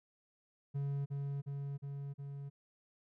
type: tone with echo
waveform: triangle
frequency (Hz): 140.4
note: C#3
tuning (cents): +22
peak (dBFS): -32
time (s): 0.74-1.06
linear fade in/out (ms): 20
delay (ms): 360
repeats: 4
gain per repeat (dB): -2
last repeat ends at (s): 2.5
effects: none